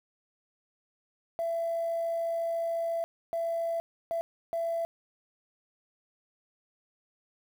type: tone bursts at uneven times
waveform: sine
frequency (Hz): 669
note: E5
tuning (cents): +25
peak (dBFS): -27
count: 4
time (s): 1.39-3.04 / 3.33-3.8 / 4.11-4.21 / 4.53-4.85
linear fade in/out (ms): 0
effects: tanh soft clip ceiling -24 dBFS + 9-bit